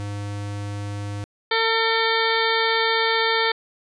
square tone, 102.1 Hz, G#2, 29 cents flat, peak -28 dBFS, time 0-1.24 s, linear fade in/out 0 ms
harmonic tone, 451.3 Hz, A4, 44 cents sharp, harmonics 1 / 2 / 3 / 4 / 5 / 7 / 8 / 9 / 10, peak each -24 / -25 / -27 / -25 / -27 / -30 / -28 / -33 / -31 dBFS, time 1.51-3.52 s, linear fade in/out 5 ms
effects resampled to 22050 Hz

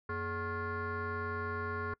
sine tone with frequency modulation, 750 Hz, F#5, 23 cents sharp, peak -33 dBFS, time 0.09-1.94 s, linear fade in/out 5 ms, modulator 329 Hz, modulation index 2.6, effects noise-tail reverb RT60 0.1 s tail -24 dB re dry + tanh soft clip ceiling -30 dBFS

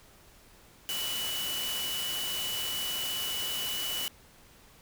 sine tone in noise, 2960 Hz, F#7, in tune, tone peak -33 dBFS, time 0.89-4.08 s, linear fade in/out 0 ms, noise white, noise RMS -36 dBFS, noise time 0.89-4.08 s, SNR 0 dB, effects pink hiss -57 dBFS RMS until 4.81 s

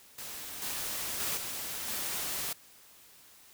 white noise with level steps, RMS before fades -42 / -36 / -33 / -38 / -35 dBFS, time 0.18-2.53 s, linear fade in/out 5 ms, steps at 0.62 / 1.2 / 1.37 / 1.88 s, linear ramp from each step 2 ms, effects white hiss -57 dBFS RMS until 3.53 s

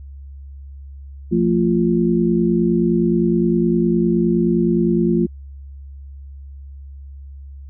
sine tone cluster, 175 / 224.7 / 348.4 Hz, F3 / A3 / F4, +4 / +37 / -4 cents, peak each -18 dBFS, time 1.31-5.27 s, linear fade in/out 20 ms, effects added 69 Hz sine -33 dBFS peak until 7.69 s

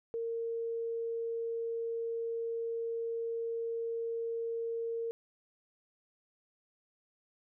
sine tone, 460 Hz, A#4, 23 cents flat, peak -33 dBFS, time 0.14-5.11 s, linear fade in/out 0 ms, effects none

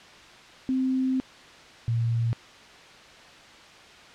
sine tone pair in turn, 260.5 / 116.04 Hz, C4 / A#2, -7 / -7 cents, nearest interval octave + major second, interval 1400 cents, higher first, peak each -22 dBFS, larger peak neither, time 0.69-1.2 / 1.88-2.33 s, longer first, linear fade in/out 0 ms, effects white hiss -48 dBFS RMS until 4.14 s + low-pass 4000 Hz 12 dB/octave

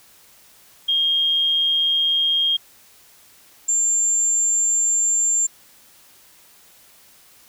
sine tone pair in turn, 3232 / 7306 Hz, G#7 / A#8, -48 / -36 cents, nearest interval octave + major second, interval 1412 cents, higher second, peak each -16 dBFS, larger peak neither, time 0.88-2.57 / 3.68-5.47 s, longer second, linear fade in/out 10 ms, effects white hiss -51 dBFS RMS until 7.48 s

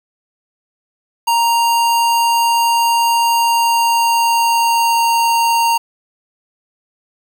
square tone with pitch glide, 932.3 to 925.9 Hz, A#5 to A#5, 0 to -12 cents, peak -12 dBFS, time 1.27-5.78 s, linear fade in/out 10 ms, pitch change -12 cents, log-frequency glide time 3.31-5.01 s, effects 7-bit

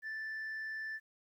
sine tone with frequency modulation, 1760 Hz, A6, in tune, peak -36 dBFS, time 0.02-1 s, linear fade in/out 50 ms, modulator 60 Hz, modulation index 0.25, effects tanh soft clip ceiling -37 dBFS + 12-bit

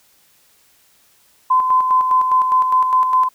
sine tone with tremolo, 1024 Hz, C6, 38 cents flat, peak -10 dBFS, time 1.5-3.29 s, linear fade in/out 10 ms, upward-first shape square, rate 4.9 Hz, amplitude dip 45%, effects white hiss -55 dBFS RMS until 3.34 s

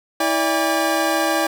25% pulse tone cluster, 325.1 / 580 / 806 Hz, E4 / D5 / G5, -24 / -22 / +48 cents, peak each -18 dBFS, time 0.2-1.47 s, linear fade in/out 5 ms, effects none

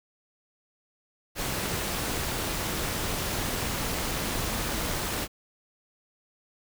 pink noise with amplitude modulation, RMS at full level -28 dBFS, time 1.35-5.28 s, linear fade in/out 50 ms, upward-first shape sine, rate 277 Hz, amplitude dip 50%, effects none

